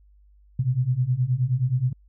sine beating tone pair, 121.3 / 130.8 Hz, B2 / C3, -31 / 0 cents, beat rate 9.5 Hz, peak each -24 / -22 dBFS, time 0.59-1.93 s, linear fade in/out 5 ms, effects added 50 Hz sine -52 dBFS peak until 2.08 s

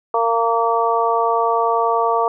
harmonic tone, 230.1 Hz, A#3, 22 cents flat, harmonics 2 / 3 / 4 / 5, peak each -20 / -20 / -20 / -20 dBFS, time 0.14-2.28 s, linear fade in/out 2 ms, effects none

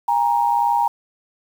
sine tone pair together, 813.7 / 936 Hz, G#5 / A#5, -36 / +7 cents, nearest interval major second, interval 243 cents, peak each -19 / -17 dBFS, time 0.08-0.88 s, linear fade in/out 5 ms, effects 7-bit

